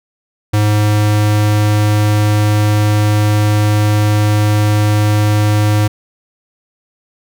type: tone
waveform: square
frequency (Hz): 105.2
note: G#2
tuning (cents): +23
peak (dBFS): -10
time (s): 0.53-5.88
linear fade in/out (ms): 10
effects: none